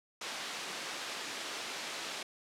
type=band-pass noise; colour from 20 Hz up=white; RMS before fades=-41 dBFS; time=0.21-2.23 s; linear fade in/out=5 ms; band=260 to 4500 Hz; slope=12 dB/octave; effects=low-pass 12000 Hz 12 dB/octave